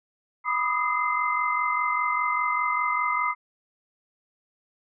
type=tone cluster; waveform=sine; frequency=986 / 1213 / 1258 / 2073 Hz; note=B5 / D#6 / D#6 / C7; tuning=-3 / -44 / +19 / -17 cents; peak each=-28 dBFS; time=0.44-3.35 s; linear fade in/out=50 ms; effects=none